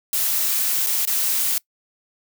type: noise with dropouts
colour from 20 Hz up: blue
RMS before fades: -21 dBFS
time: 0.13-1.58 s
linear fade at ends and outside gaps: 1 ms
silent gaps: 0.864-0.869 / 1.052-1.074 s
effects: noise-tail reverb RT60 0.1 s tail -23 dB re dry